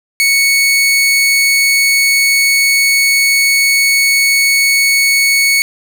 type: tone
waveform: sawtooth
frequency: 2217 Hz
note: C#7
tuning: in tune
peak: -5 dBFS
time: 0.2-5.62 s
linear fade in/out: 0 ms
effects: none